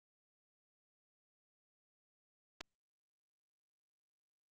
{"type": "clicks", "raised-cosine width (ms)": 0.2, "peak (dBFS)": -27, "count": 2, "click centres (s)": [2.608, 2.611], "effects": ["Opus 48 kbps"]}